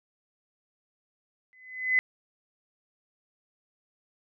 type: tone with exponential growth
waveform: sine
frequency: 2025 Hz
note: B6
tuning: 43 cents sharp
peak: -17 dBFS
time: 1.53-1.99 s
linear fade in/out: 0 ms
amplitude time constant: 100 ms
effects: none